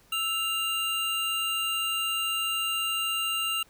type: tone pair together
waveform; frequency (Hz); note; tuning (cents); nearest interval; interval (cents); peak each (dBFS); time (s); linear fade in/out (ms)
square; 1318.6 / 2794; E6 / F7; 0 / 0; octave + minor second; 1300; -34 / -28; 0.12-3.63; 5
effects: pink hiss -60 dBFS RMS until 3.69 s